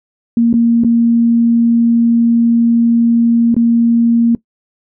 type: tone with dropouts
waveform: sine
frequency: 233.1 Hz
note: A#3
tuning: in tune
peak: -7 dBFS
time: 0.37-4.35 s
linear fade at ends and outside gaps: 2 ms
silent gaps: 0.529-0.539 / 0.837-0.846 / 3.544-3.565 s
effects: noise-tail reverb RT60 0.1 s tail -20 dB re dry